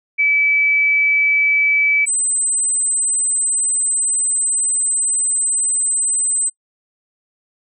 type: tone pair in turn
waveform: sine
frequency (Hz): 2300 / 8109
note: D7 / B8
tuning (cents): -37 / +45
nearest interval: octave + minor seventh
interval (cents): 2182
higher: second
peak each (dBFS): -12 / -14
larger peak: first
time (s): 0.18-2.06 / 2.06-6.5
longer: second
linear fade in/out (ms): 20
effects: noise-tail reverb RT60 0.1 s tail -23 dB re dry